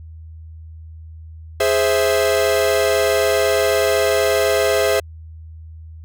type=chord; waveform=45% pulse; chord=Ab augmented; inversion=none; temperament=equal; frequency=415.3 / 523.3 / 659.3 Hz; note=Ab4 / C5 / E5; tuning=0 / 0 / 0 cents; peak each=-19 dBFS; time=1.6-5 s; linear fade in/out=5 ms; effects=added 80 Hz sine -34 dBFS peak until 6.04 s